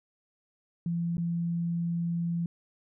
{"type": "tone with dropouts", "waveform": "sine", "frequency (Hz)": 170, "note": "F3", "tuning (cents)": -46, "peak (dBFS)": -27, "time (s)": [0.86, 2.46], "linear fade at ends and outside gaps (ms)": 2, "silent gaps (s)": [1.17, 1.18], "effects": []}